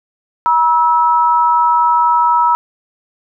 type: tone pair together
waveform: sine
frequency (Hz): 959.9 / 1304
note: B5 / E6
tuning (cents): -50 / -19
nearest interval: perfect fourth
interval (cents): 531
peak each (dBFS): -10 / -14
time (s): 0.46-2.55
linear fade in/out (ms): 0
effects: none